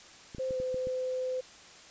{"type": "clicks", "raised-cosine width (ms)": 3, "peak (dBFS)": -29, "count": 6, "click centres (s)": [0.348, 0.384, 0.508, 0.601, 0.744, 0.871]}
{"type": "tone with pitch glide", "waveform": "sine", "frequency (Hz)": [521, 511.5], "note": ["C5", "C5"], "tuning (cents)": [-7, -39], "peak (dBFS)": -30, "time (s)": [0.39, 1.41], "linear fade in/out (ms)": 10, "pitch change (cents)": -32, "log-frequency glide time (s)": [0.49, 0.59]}
{"effects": ["white hiss -52 dBFS RMS until 1.9 s", "resampled to 16000 Hz"]}